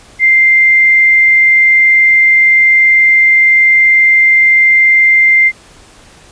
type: tone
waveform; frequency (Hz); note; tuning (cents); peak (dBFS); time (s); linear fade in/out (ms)
sine; 2093; C7; 0; -4; 0.19-5.52; 50
effects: pink hiss -40 dBFS RMS until 6.31 s + resampled to 22050 Hz